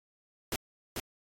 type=noise with echo; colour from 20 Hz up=pink; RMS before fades=-33 dBFS; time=0.52-0.56 s; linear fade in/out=2 ms; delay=440 ms; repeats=1; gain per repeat=-3 dB; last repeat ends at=1 s; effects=AAC 64 kbps